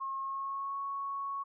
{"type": "tone with pitch glide", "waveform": "sine", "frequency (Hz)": [1080, 1107.8], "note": ["C#6", "C#6"], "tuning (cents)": [-45, -1], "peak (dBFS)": -34, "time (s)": [0, 1.44], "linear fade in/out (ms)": 20, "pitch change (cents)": 44, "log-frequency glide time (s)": [0.2, 0.78], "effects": []}